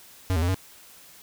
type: tone with pitch steps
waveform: square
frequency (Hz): 93.1 / 80 / 87.7 / 94.1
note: F#2 / D#2 / F2 / F#2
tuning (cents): +11 / +49 / +8 / +30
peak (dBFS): -22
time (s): 0.3-0.544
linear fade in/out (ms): 0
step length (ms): 61
effects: white hiss -50 dBFS RMS until 1.22 s